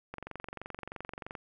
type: click train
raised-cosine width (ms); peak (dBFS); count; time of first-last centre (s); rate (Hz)
0.5; -25; 29; 0.14-1.352; 23.1
effects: none

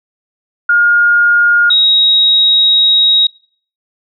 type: tone pair in turn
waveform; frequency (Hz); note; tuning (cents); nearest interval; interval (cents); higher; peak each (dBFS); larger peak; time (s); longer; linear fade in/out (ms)
sine; 1422 / 3796; F6 / A#7; +31 / +31; octave + perfect fourth; 1700; second; -6; neither; 0.69-1.7 / 1.7-3.27; second; 5
effects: noise-tail reverb RT60 0.5 s tail -23 dB re dry

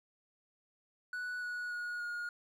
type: tone with pitch steps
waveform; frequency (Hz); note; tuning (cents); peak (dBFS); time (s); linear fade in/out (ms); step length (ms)
triangle; 1478 / 1462.7 / 1447.6 / 1432.6; F#6 / F#6 / F#6 / F6; -2 / -20 / -38 / +44; -35; 1.13-2.29; 2; 290
effects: none

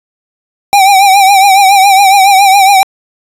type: tone with vibrato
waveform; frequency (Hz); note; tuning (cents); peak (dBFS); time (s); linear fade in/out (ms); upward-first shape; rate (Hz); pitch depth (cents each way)
square; 784; G5; 0; -3; 0.73-2.83; 0; triangle; 7.2; 83
effects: resampled to 32000 Hz

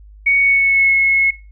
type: tone with pitch glide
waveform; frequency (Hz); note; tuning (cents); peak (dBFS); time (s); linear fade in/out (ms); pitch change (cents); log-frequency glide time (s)
sine; 2232 to 2180; C#7 to C#7; +11 to -29; -10; 0.26-1.31; 10; -40; 0.38-0.93
effects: noise-tail reverb RT60 0.3 s tail -20 dB re dry + added 51 Hz sine -38 dBFS peak until 1.51 s

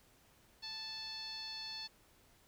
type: tone with low-pass filter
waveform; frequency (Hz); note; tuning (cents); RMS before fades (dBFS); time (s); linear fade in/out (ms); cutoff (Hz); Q
10% pulse; 878; A5; -4; -45; 0.62-1.88; 20; 4600; 7.8
effects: pink hiss -67 dBFS RMS until 2.47 s

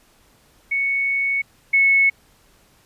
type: tone pair in turn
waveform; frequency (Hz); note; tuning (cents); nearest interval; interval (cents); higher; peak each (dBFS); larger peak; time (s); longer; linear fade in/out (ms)
sine; 2217 / 2200; C#7 / C#7; 0 / -14; unison; 14; first; -18 / -12; second; 0.71-1.42 / 1.73-2.1; first; 10
effects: pink hiss -56 dBFS RMS until 2.85 s + resampled to 32000 Hz

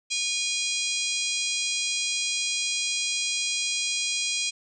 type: harmonic tone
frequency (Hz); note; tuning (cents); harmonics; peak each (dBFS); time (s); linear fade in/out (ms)
816; G#5; -31; 3 / 4 / 5 / 6 / 7 / 8 / 9 / 10; -31 / -32 / -33 / -34 / -34 / -35 / -36 / -36; 0.1-4.51; 20
effects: none

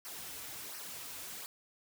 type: noise with flanger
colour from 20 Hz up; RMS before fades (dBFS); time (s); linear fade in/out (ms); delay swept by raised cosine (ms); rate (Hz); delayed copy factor
white; -45; 0.05-1.46; 0; 0.27 to 5.67; 1.4; -0.7
effects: none

